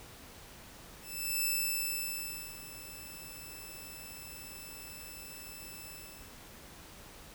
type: tone with ADSR envelope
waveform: 5% pulse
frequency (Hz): 2637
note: E7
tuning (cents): 0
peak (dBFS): -20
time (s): 1.01-6.41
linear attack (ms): 430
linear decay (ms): 1100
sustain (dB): -17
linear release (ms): 510
effects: pink hiss -52 dBFS RMS until 7.34 s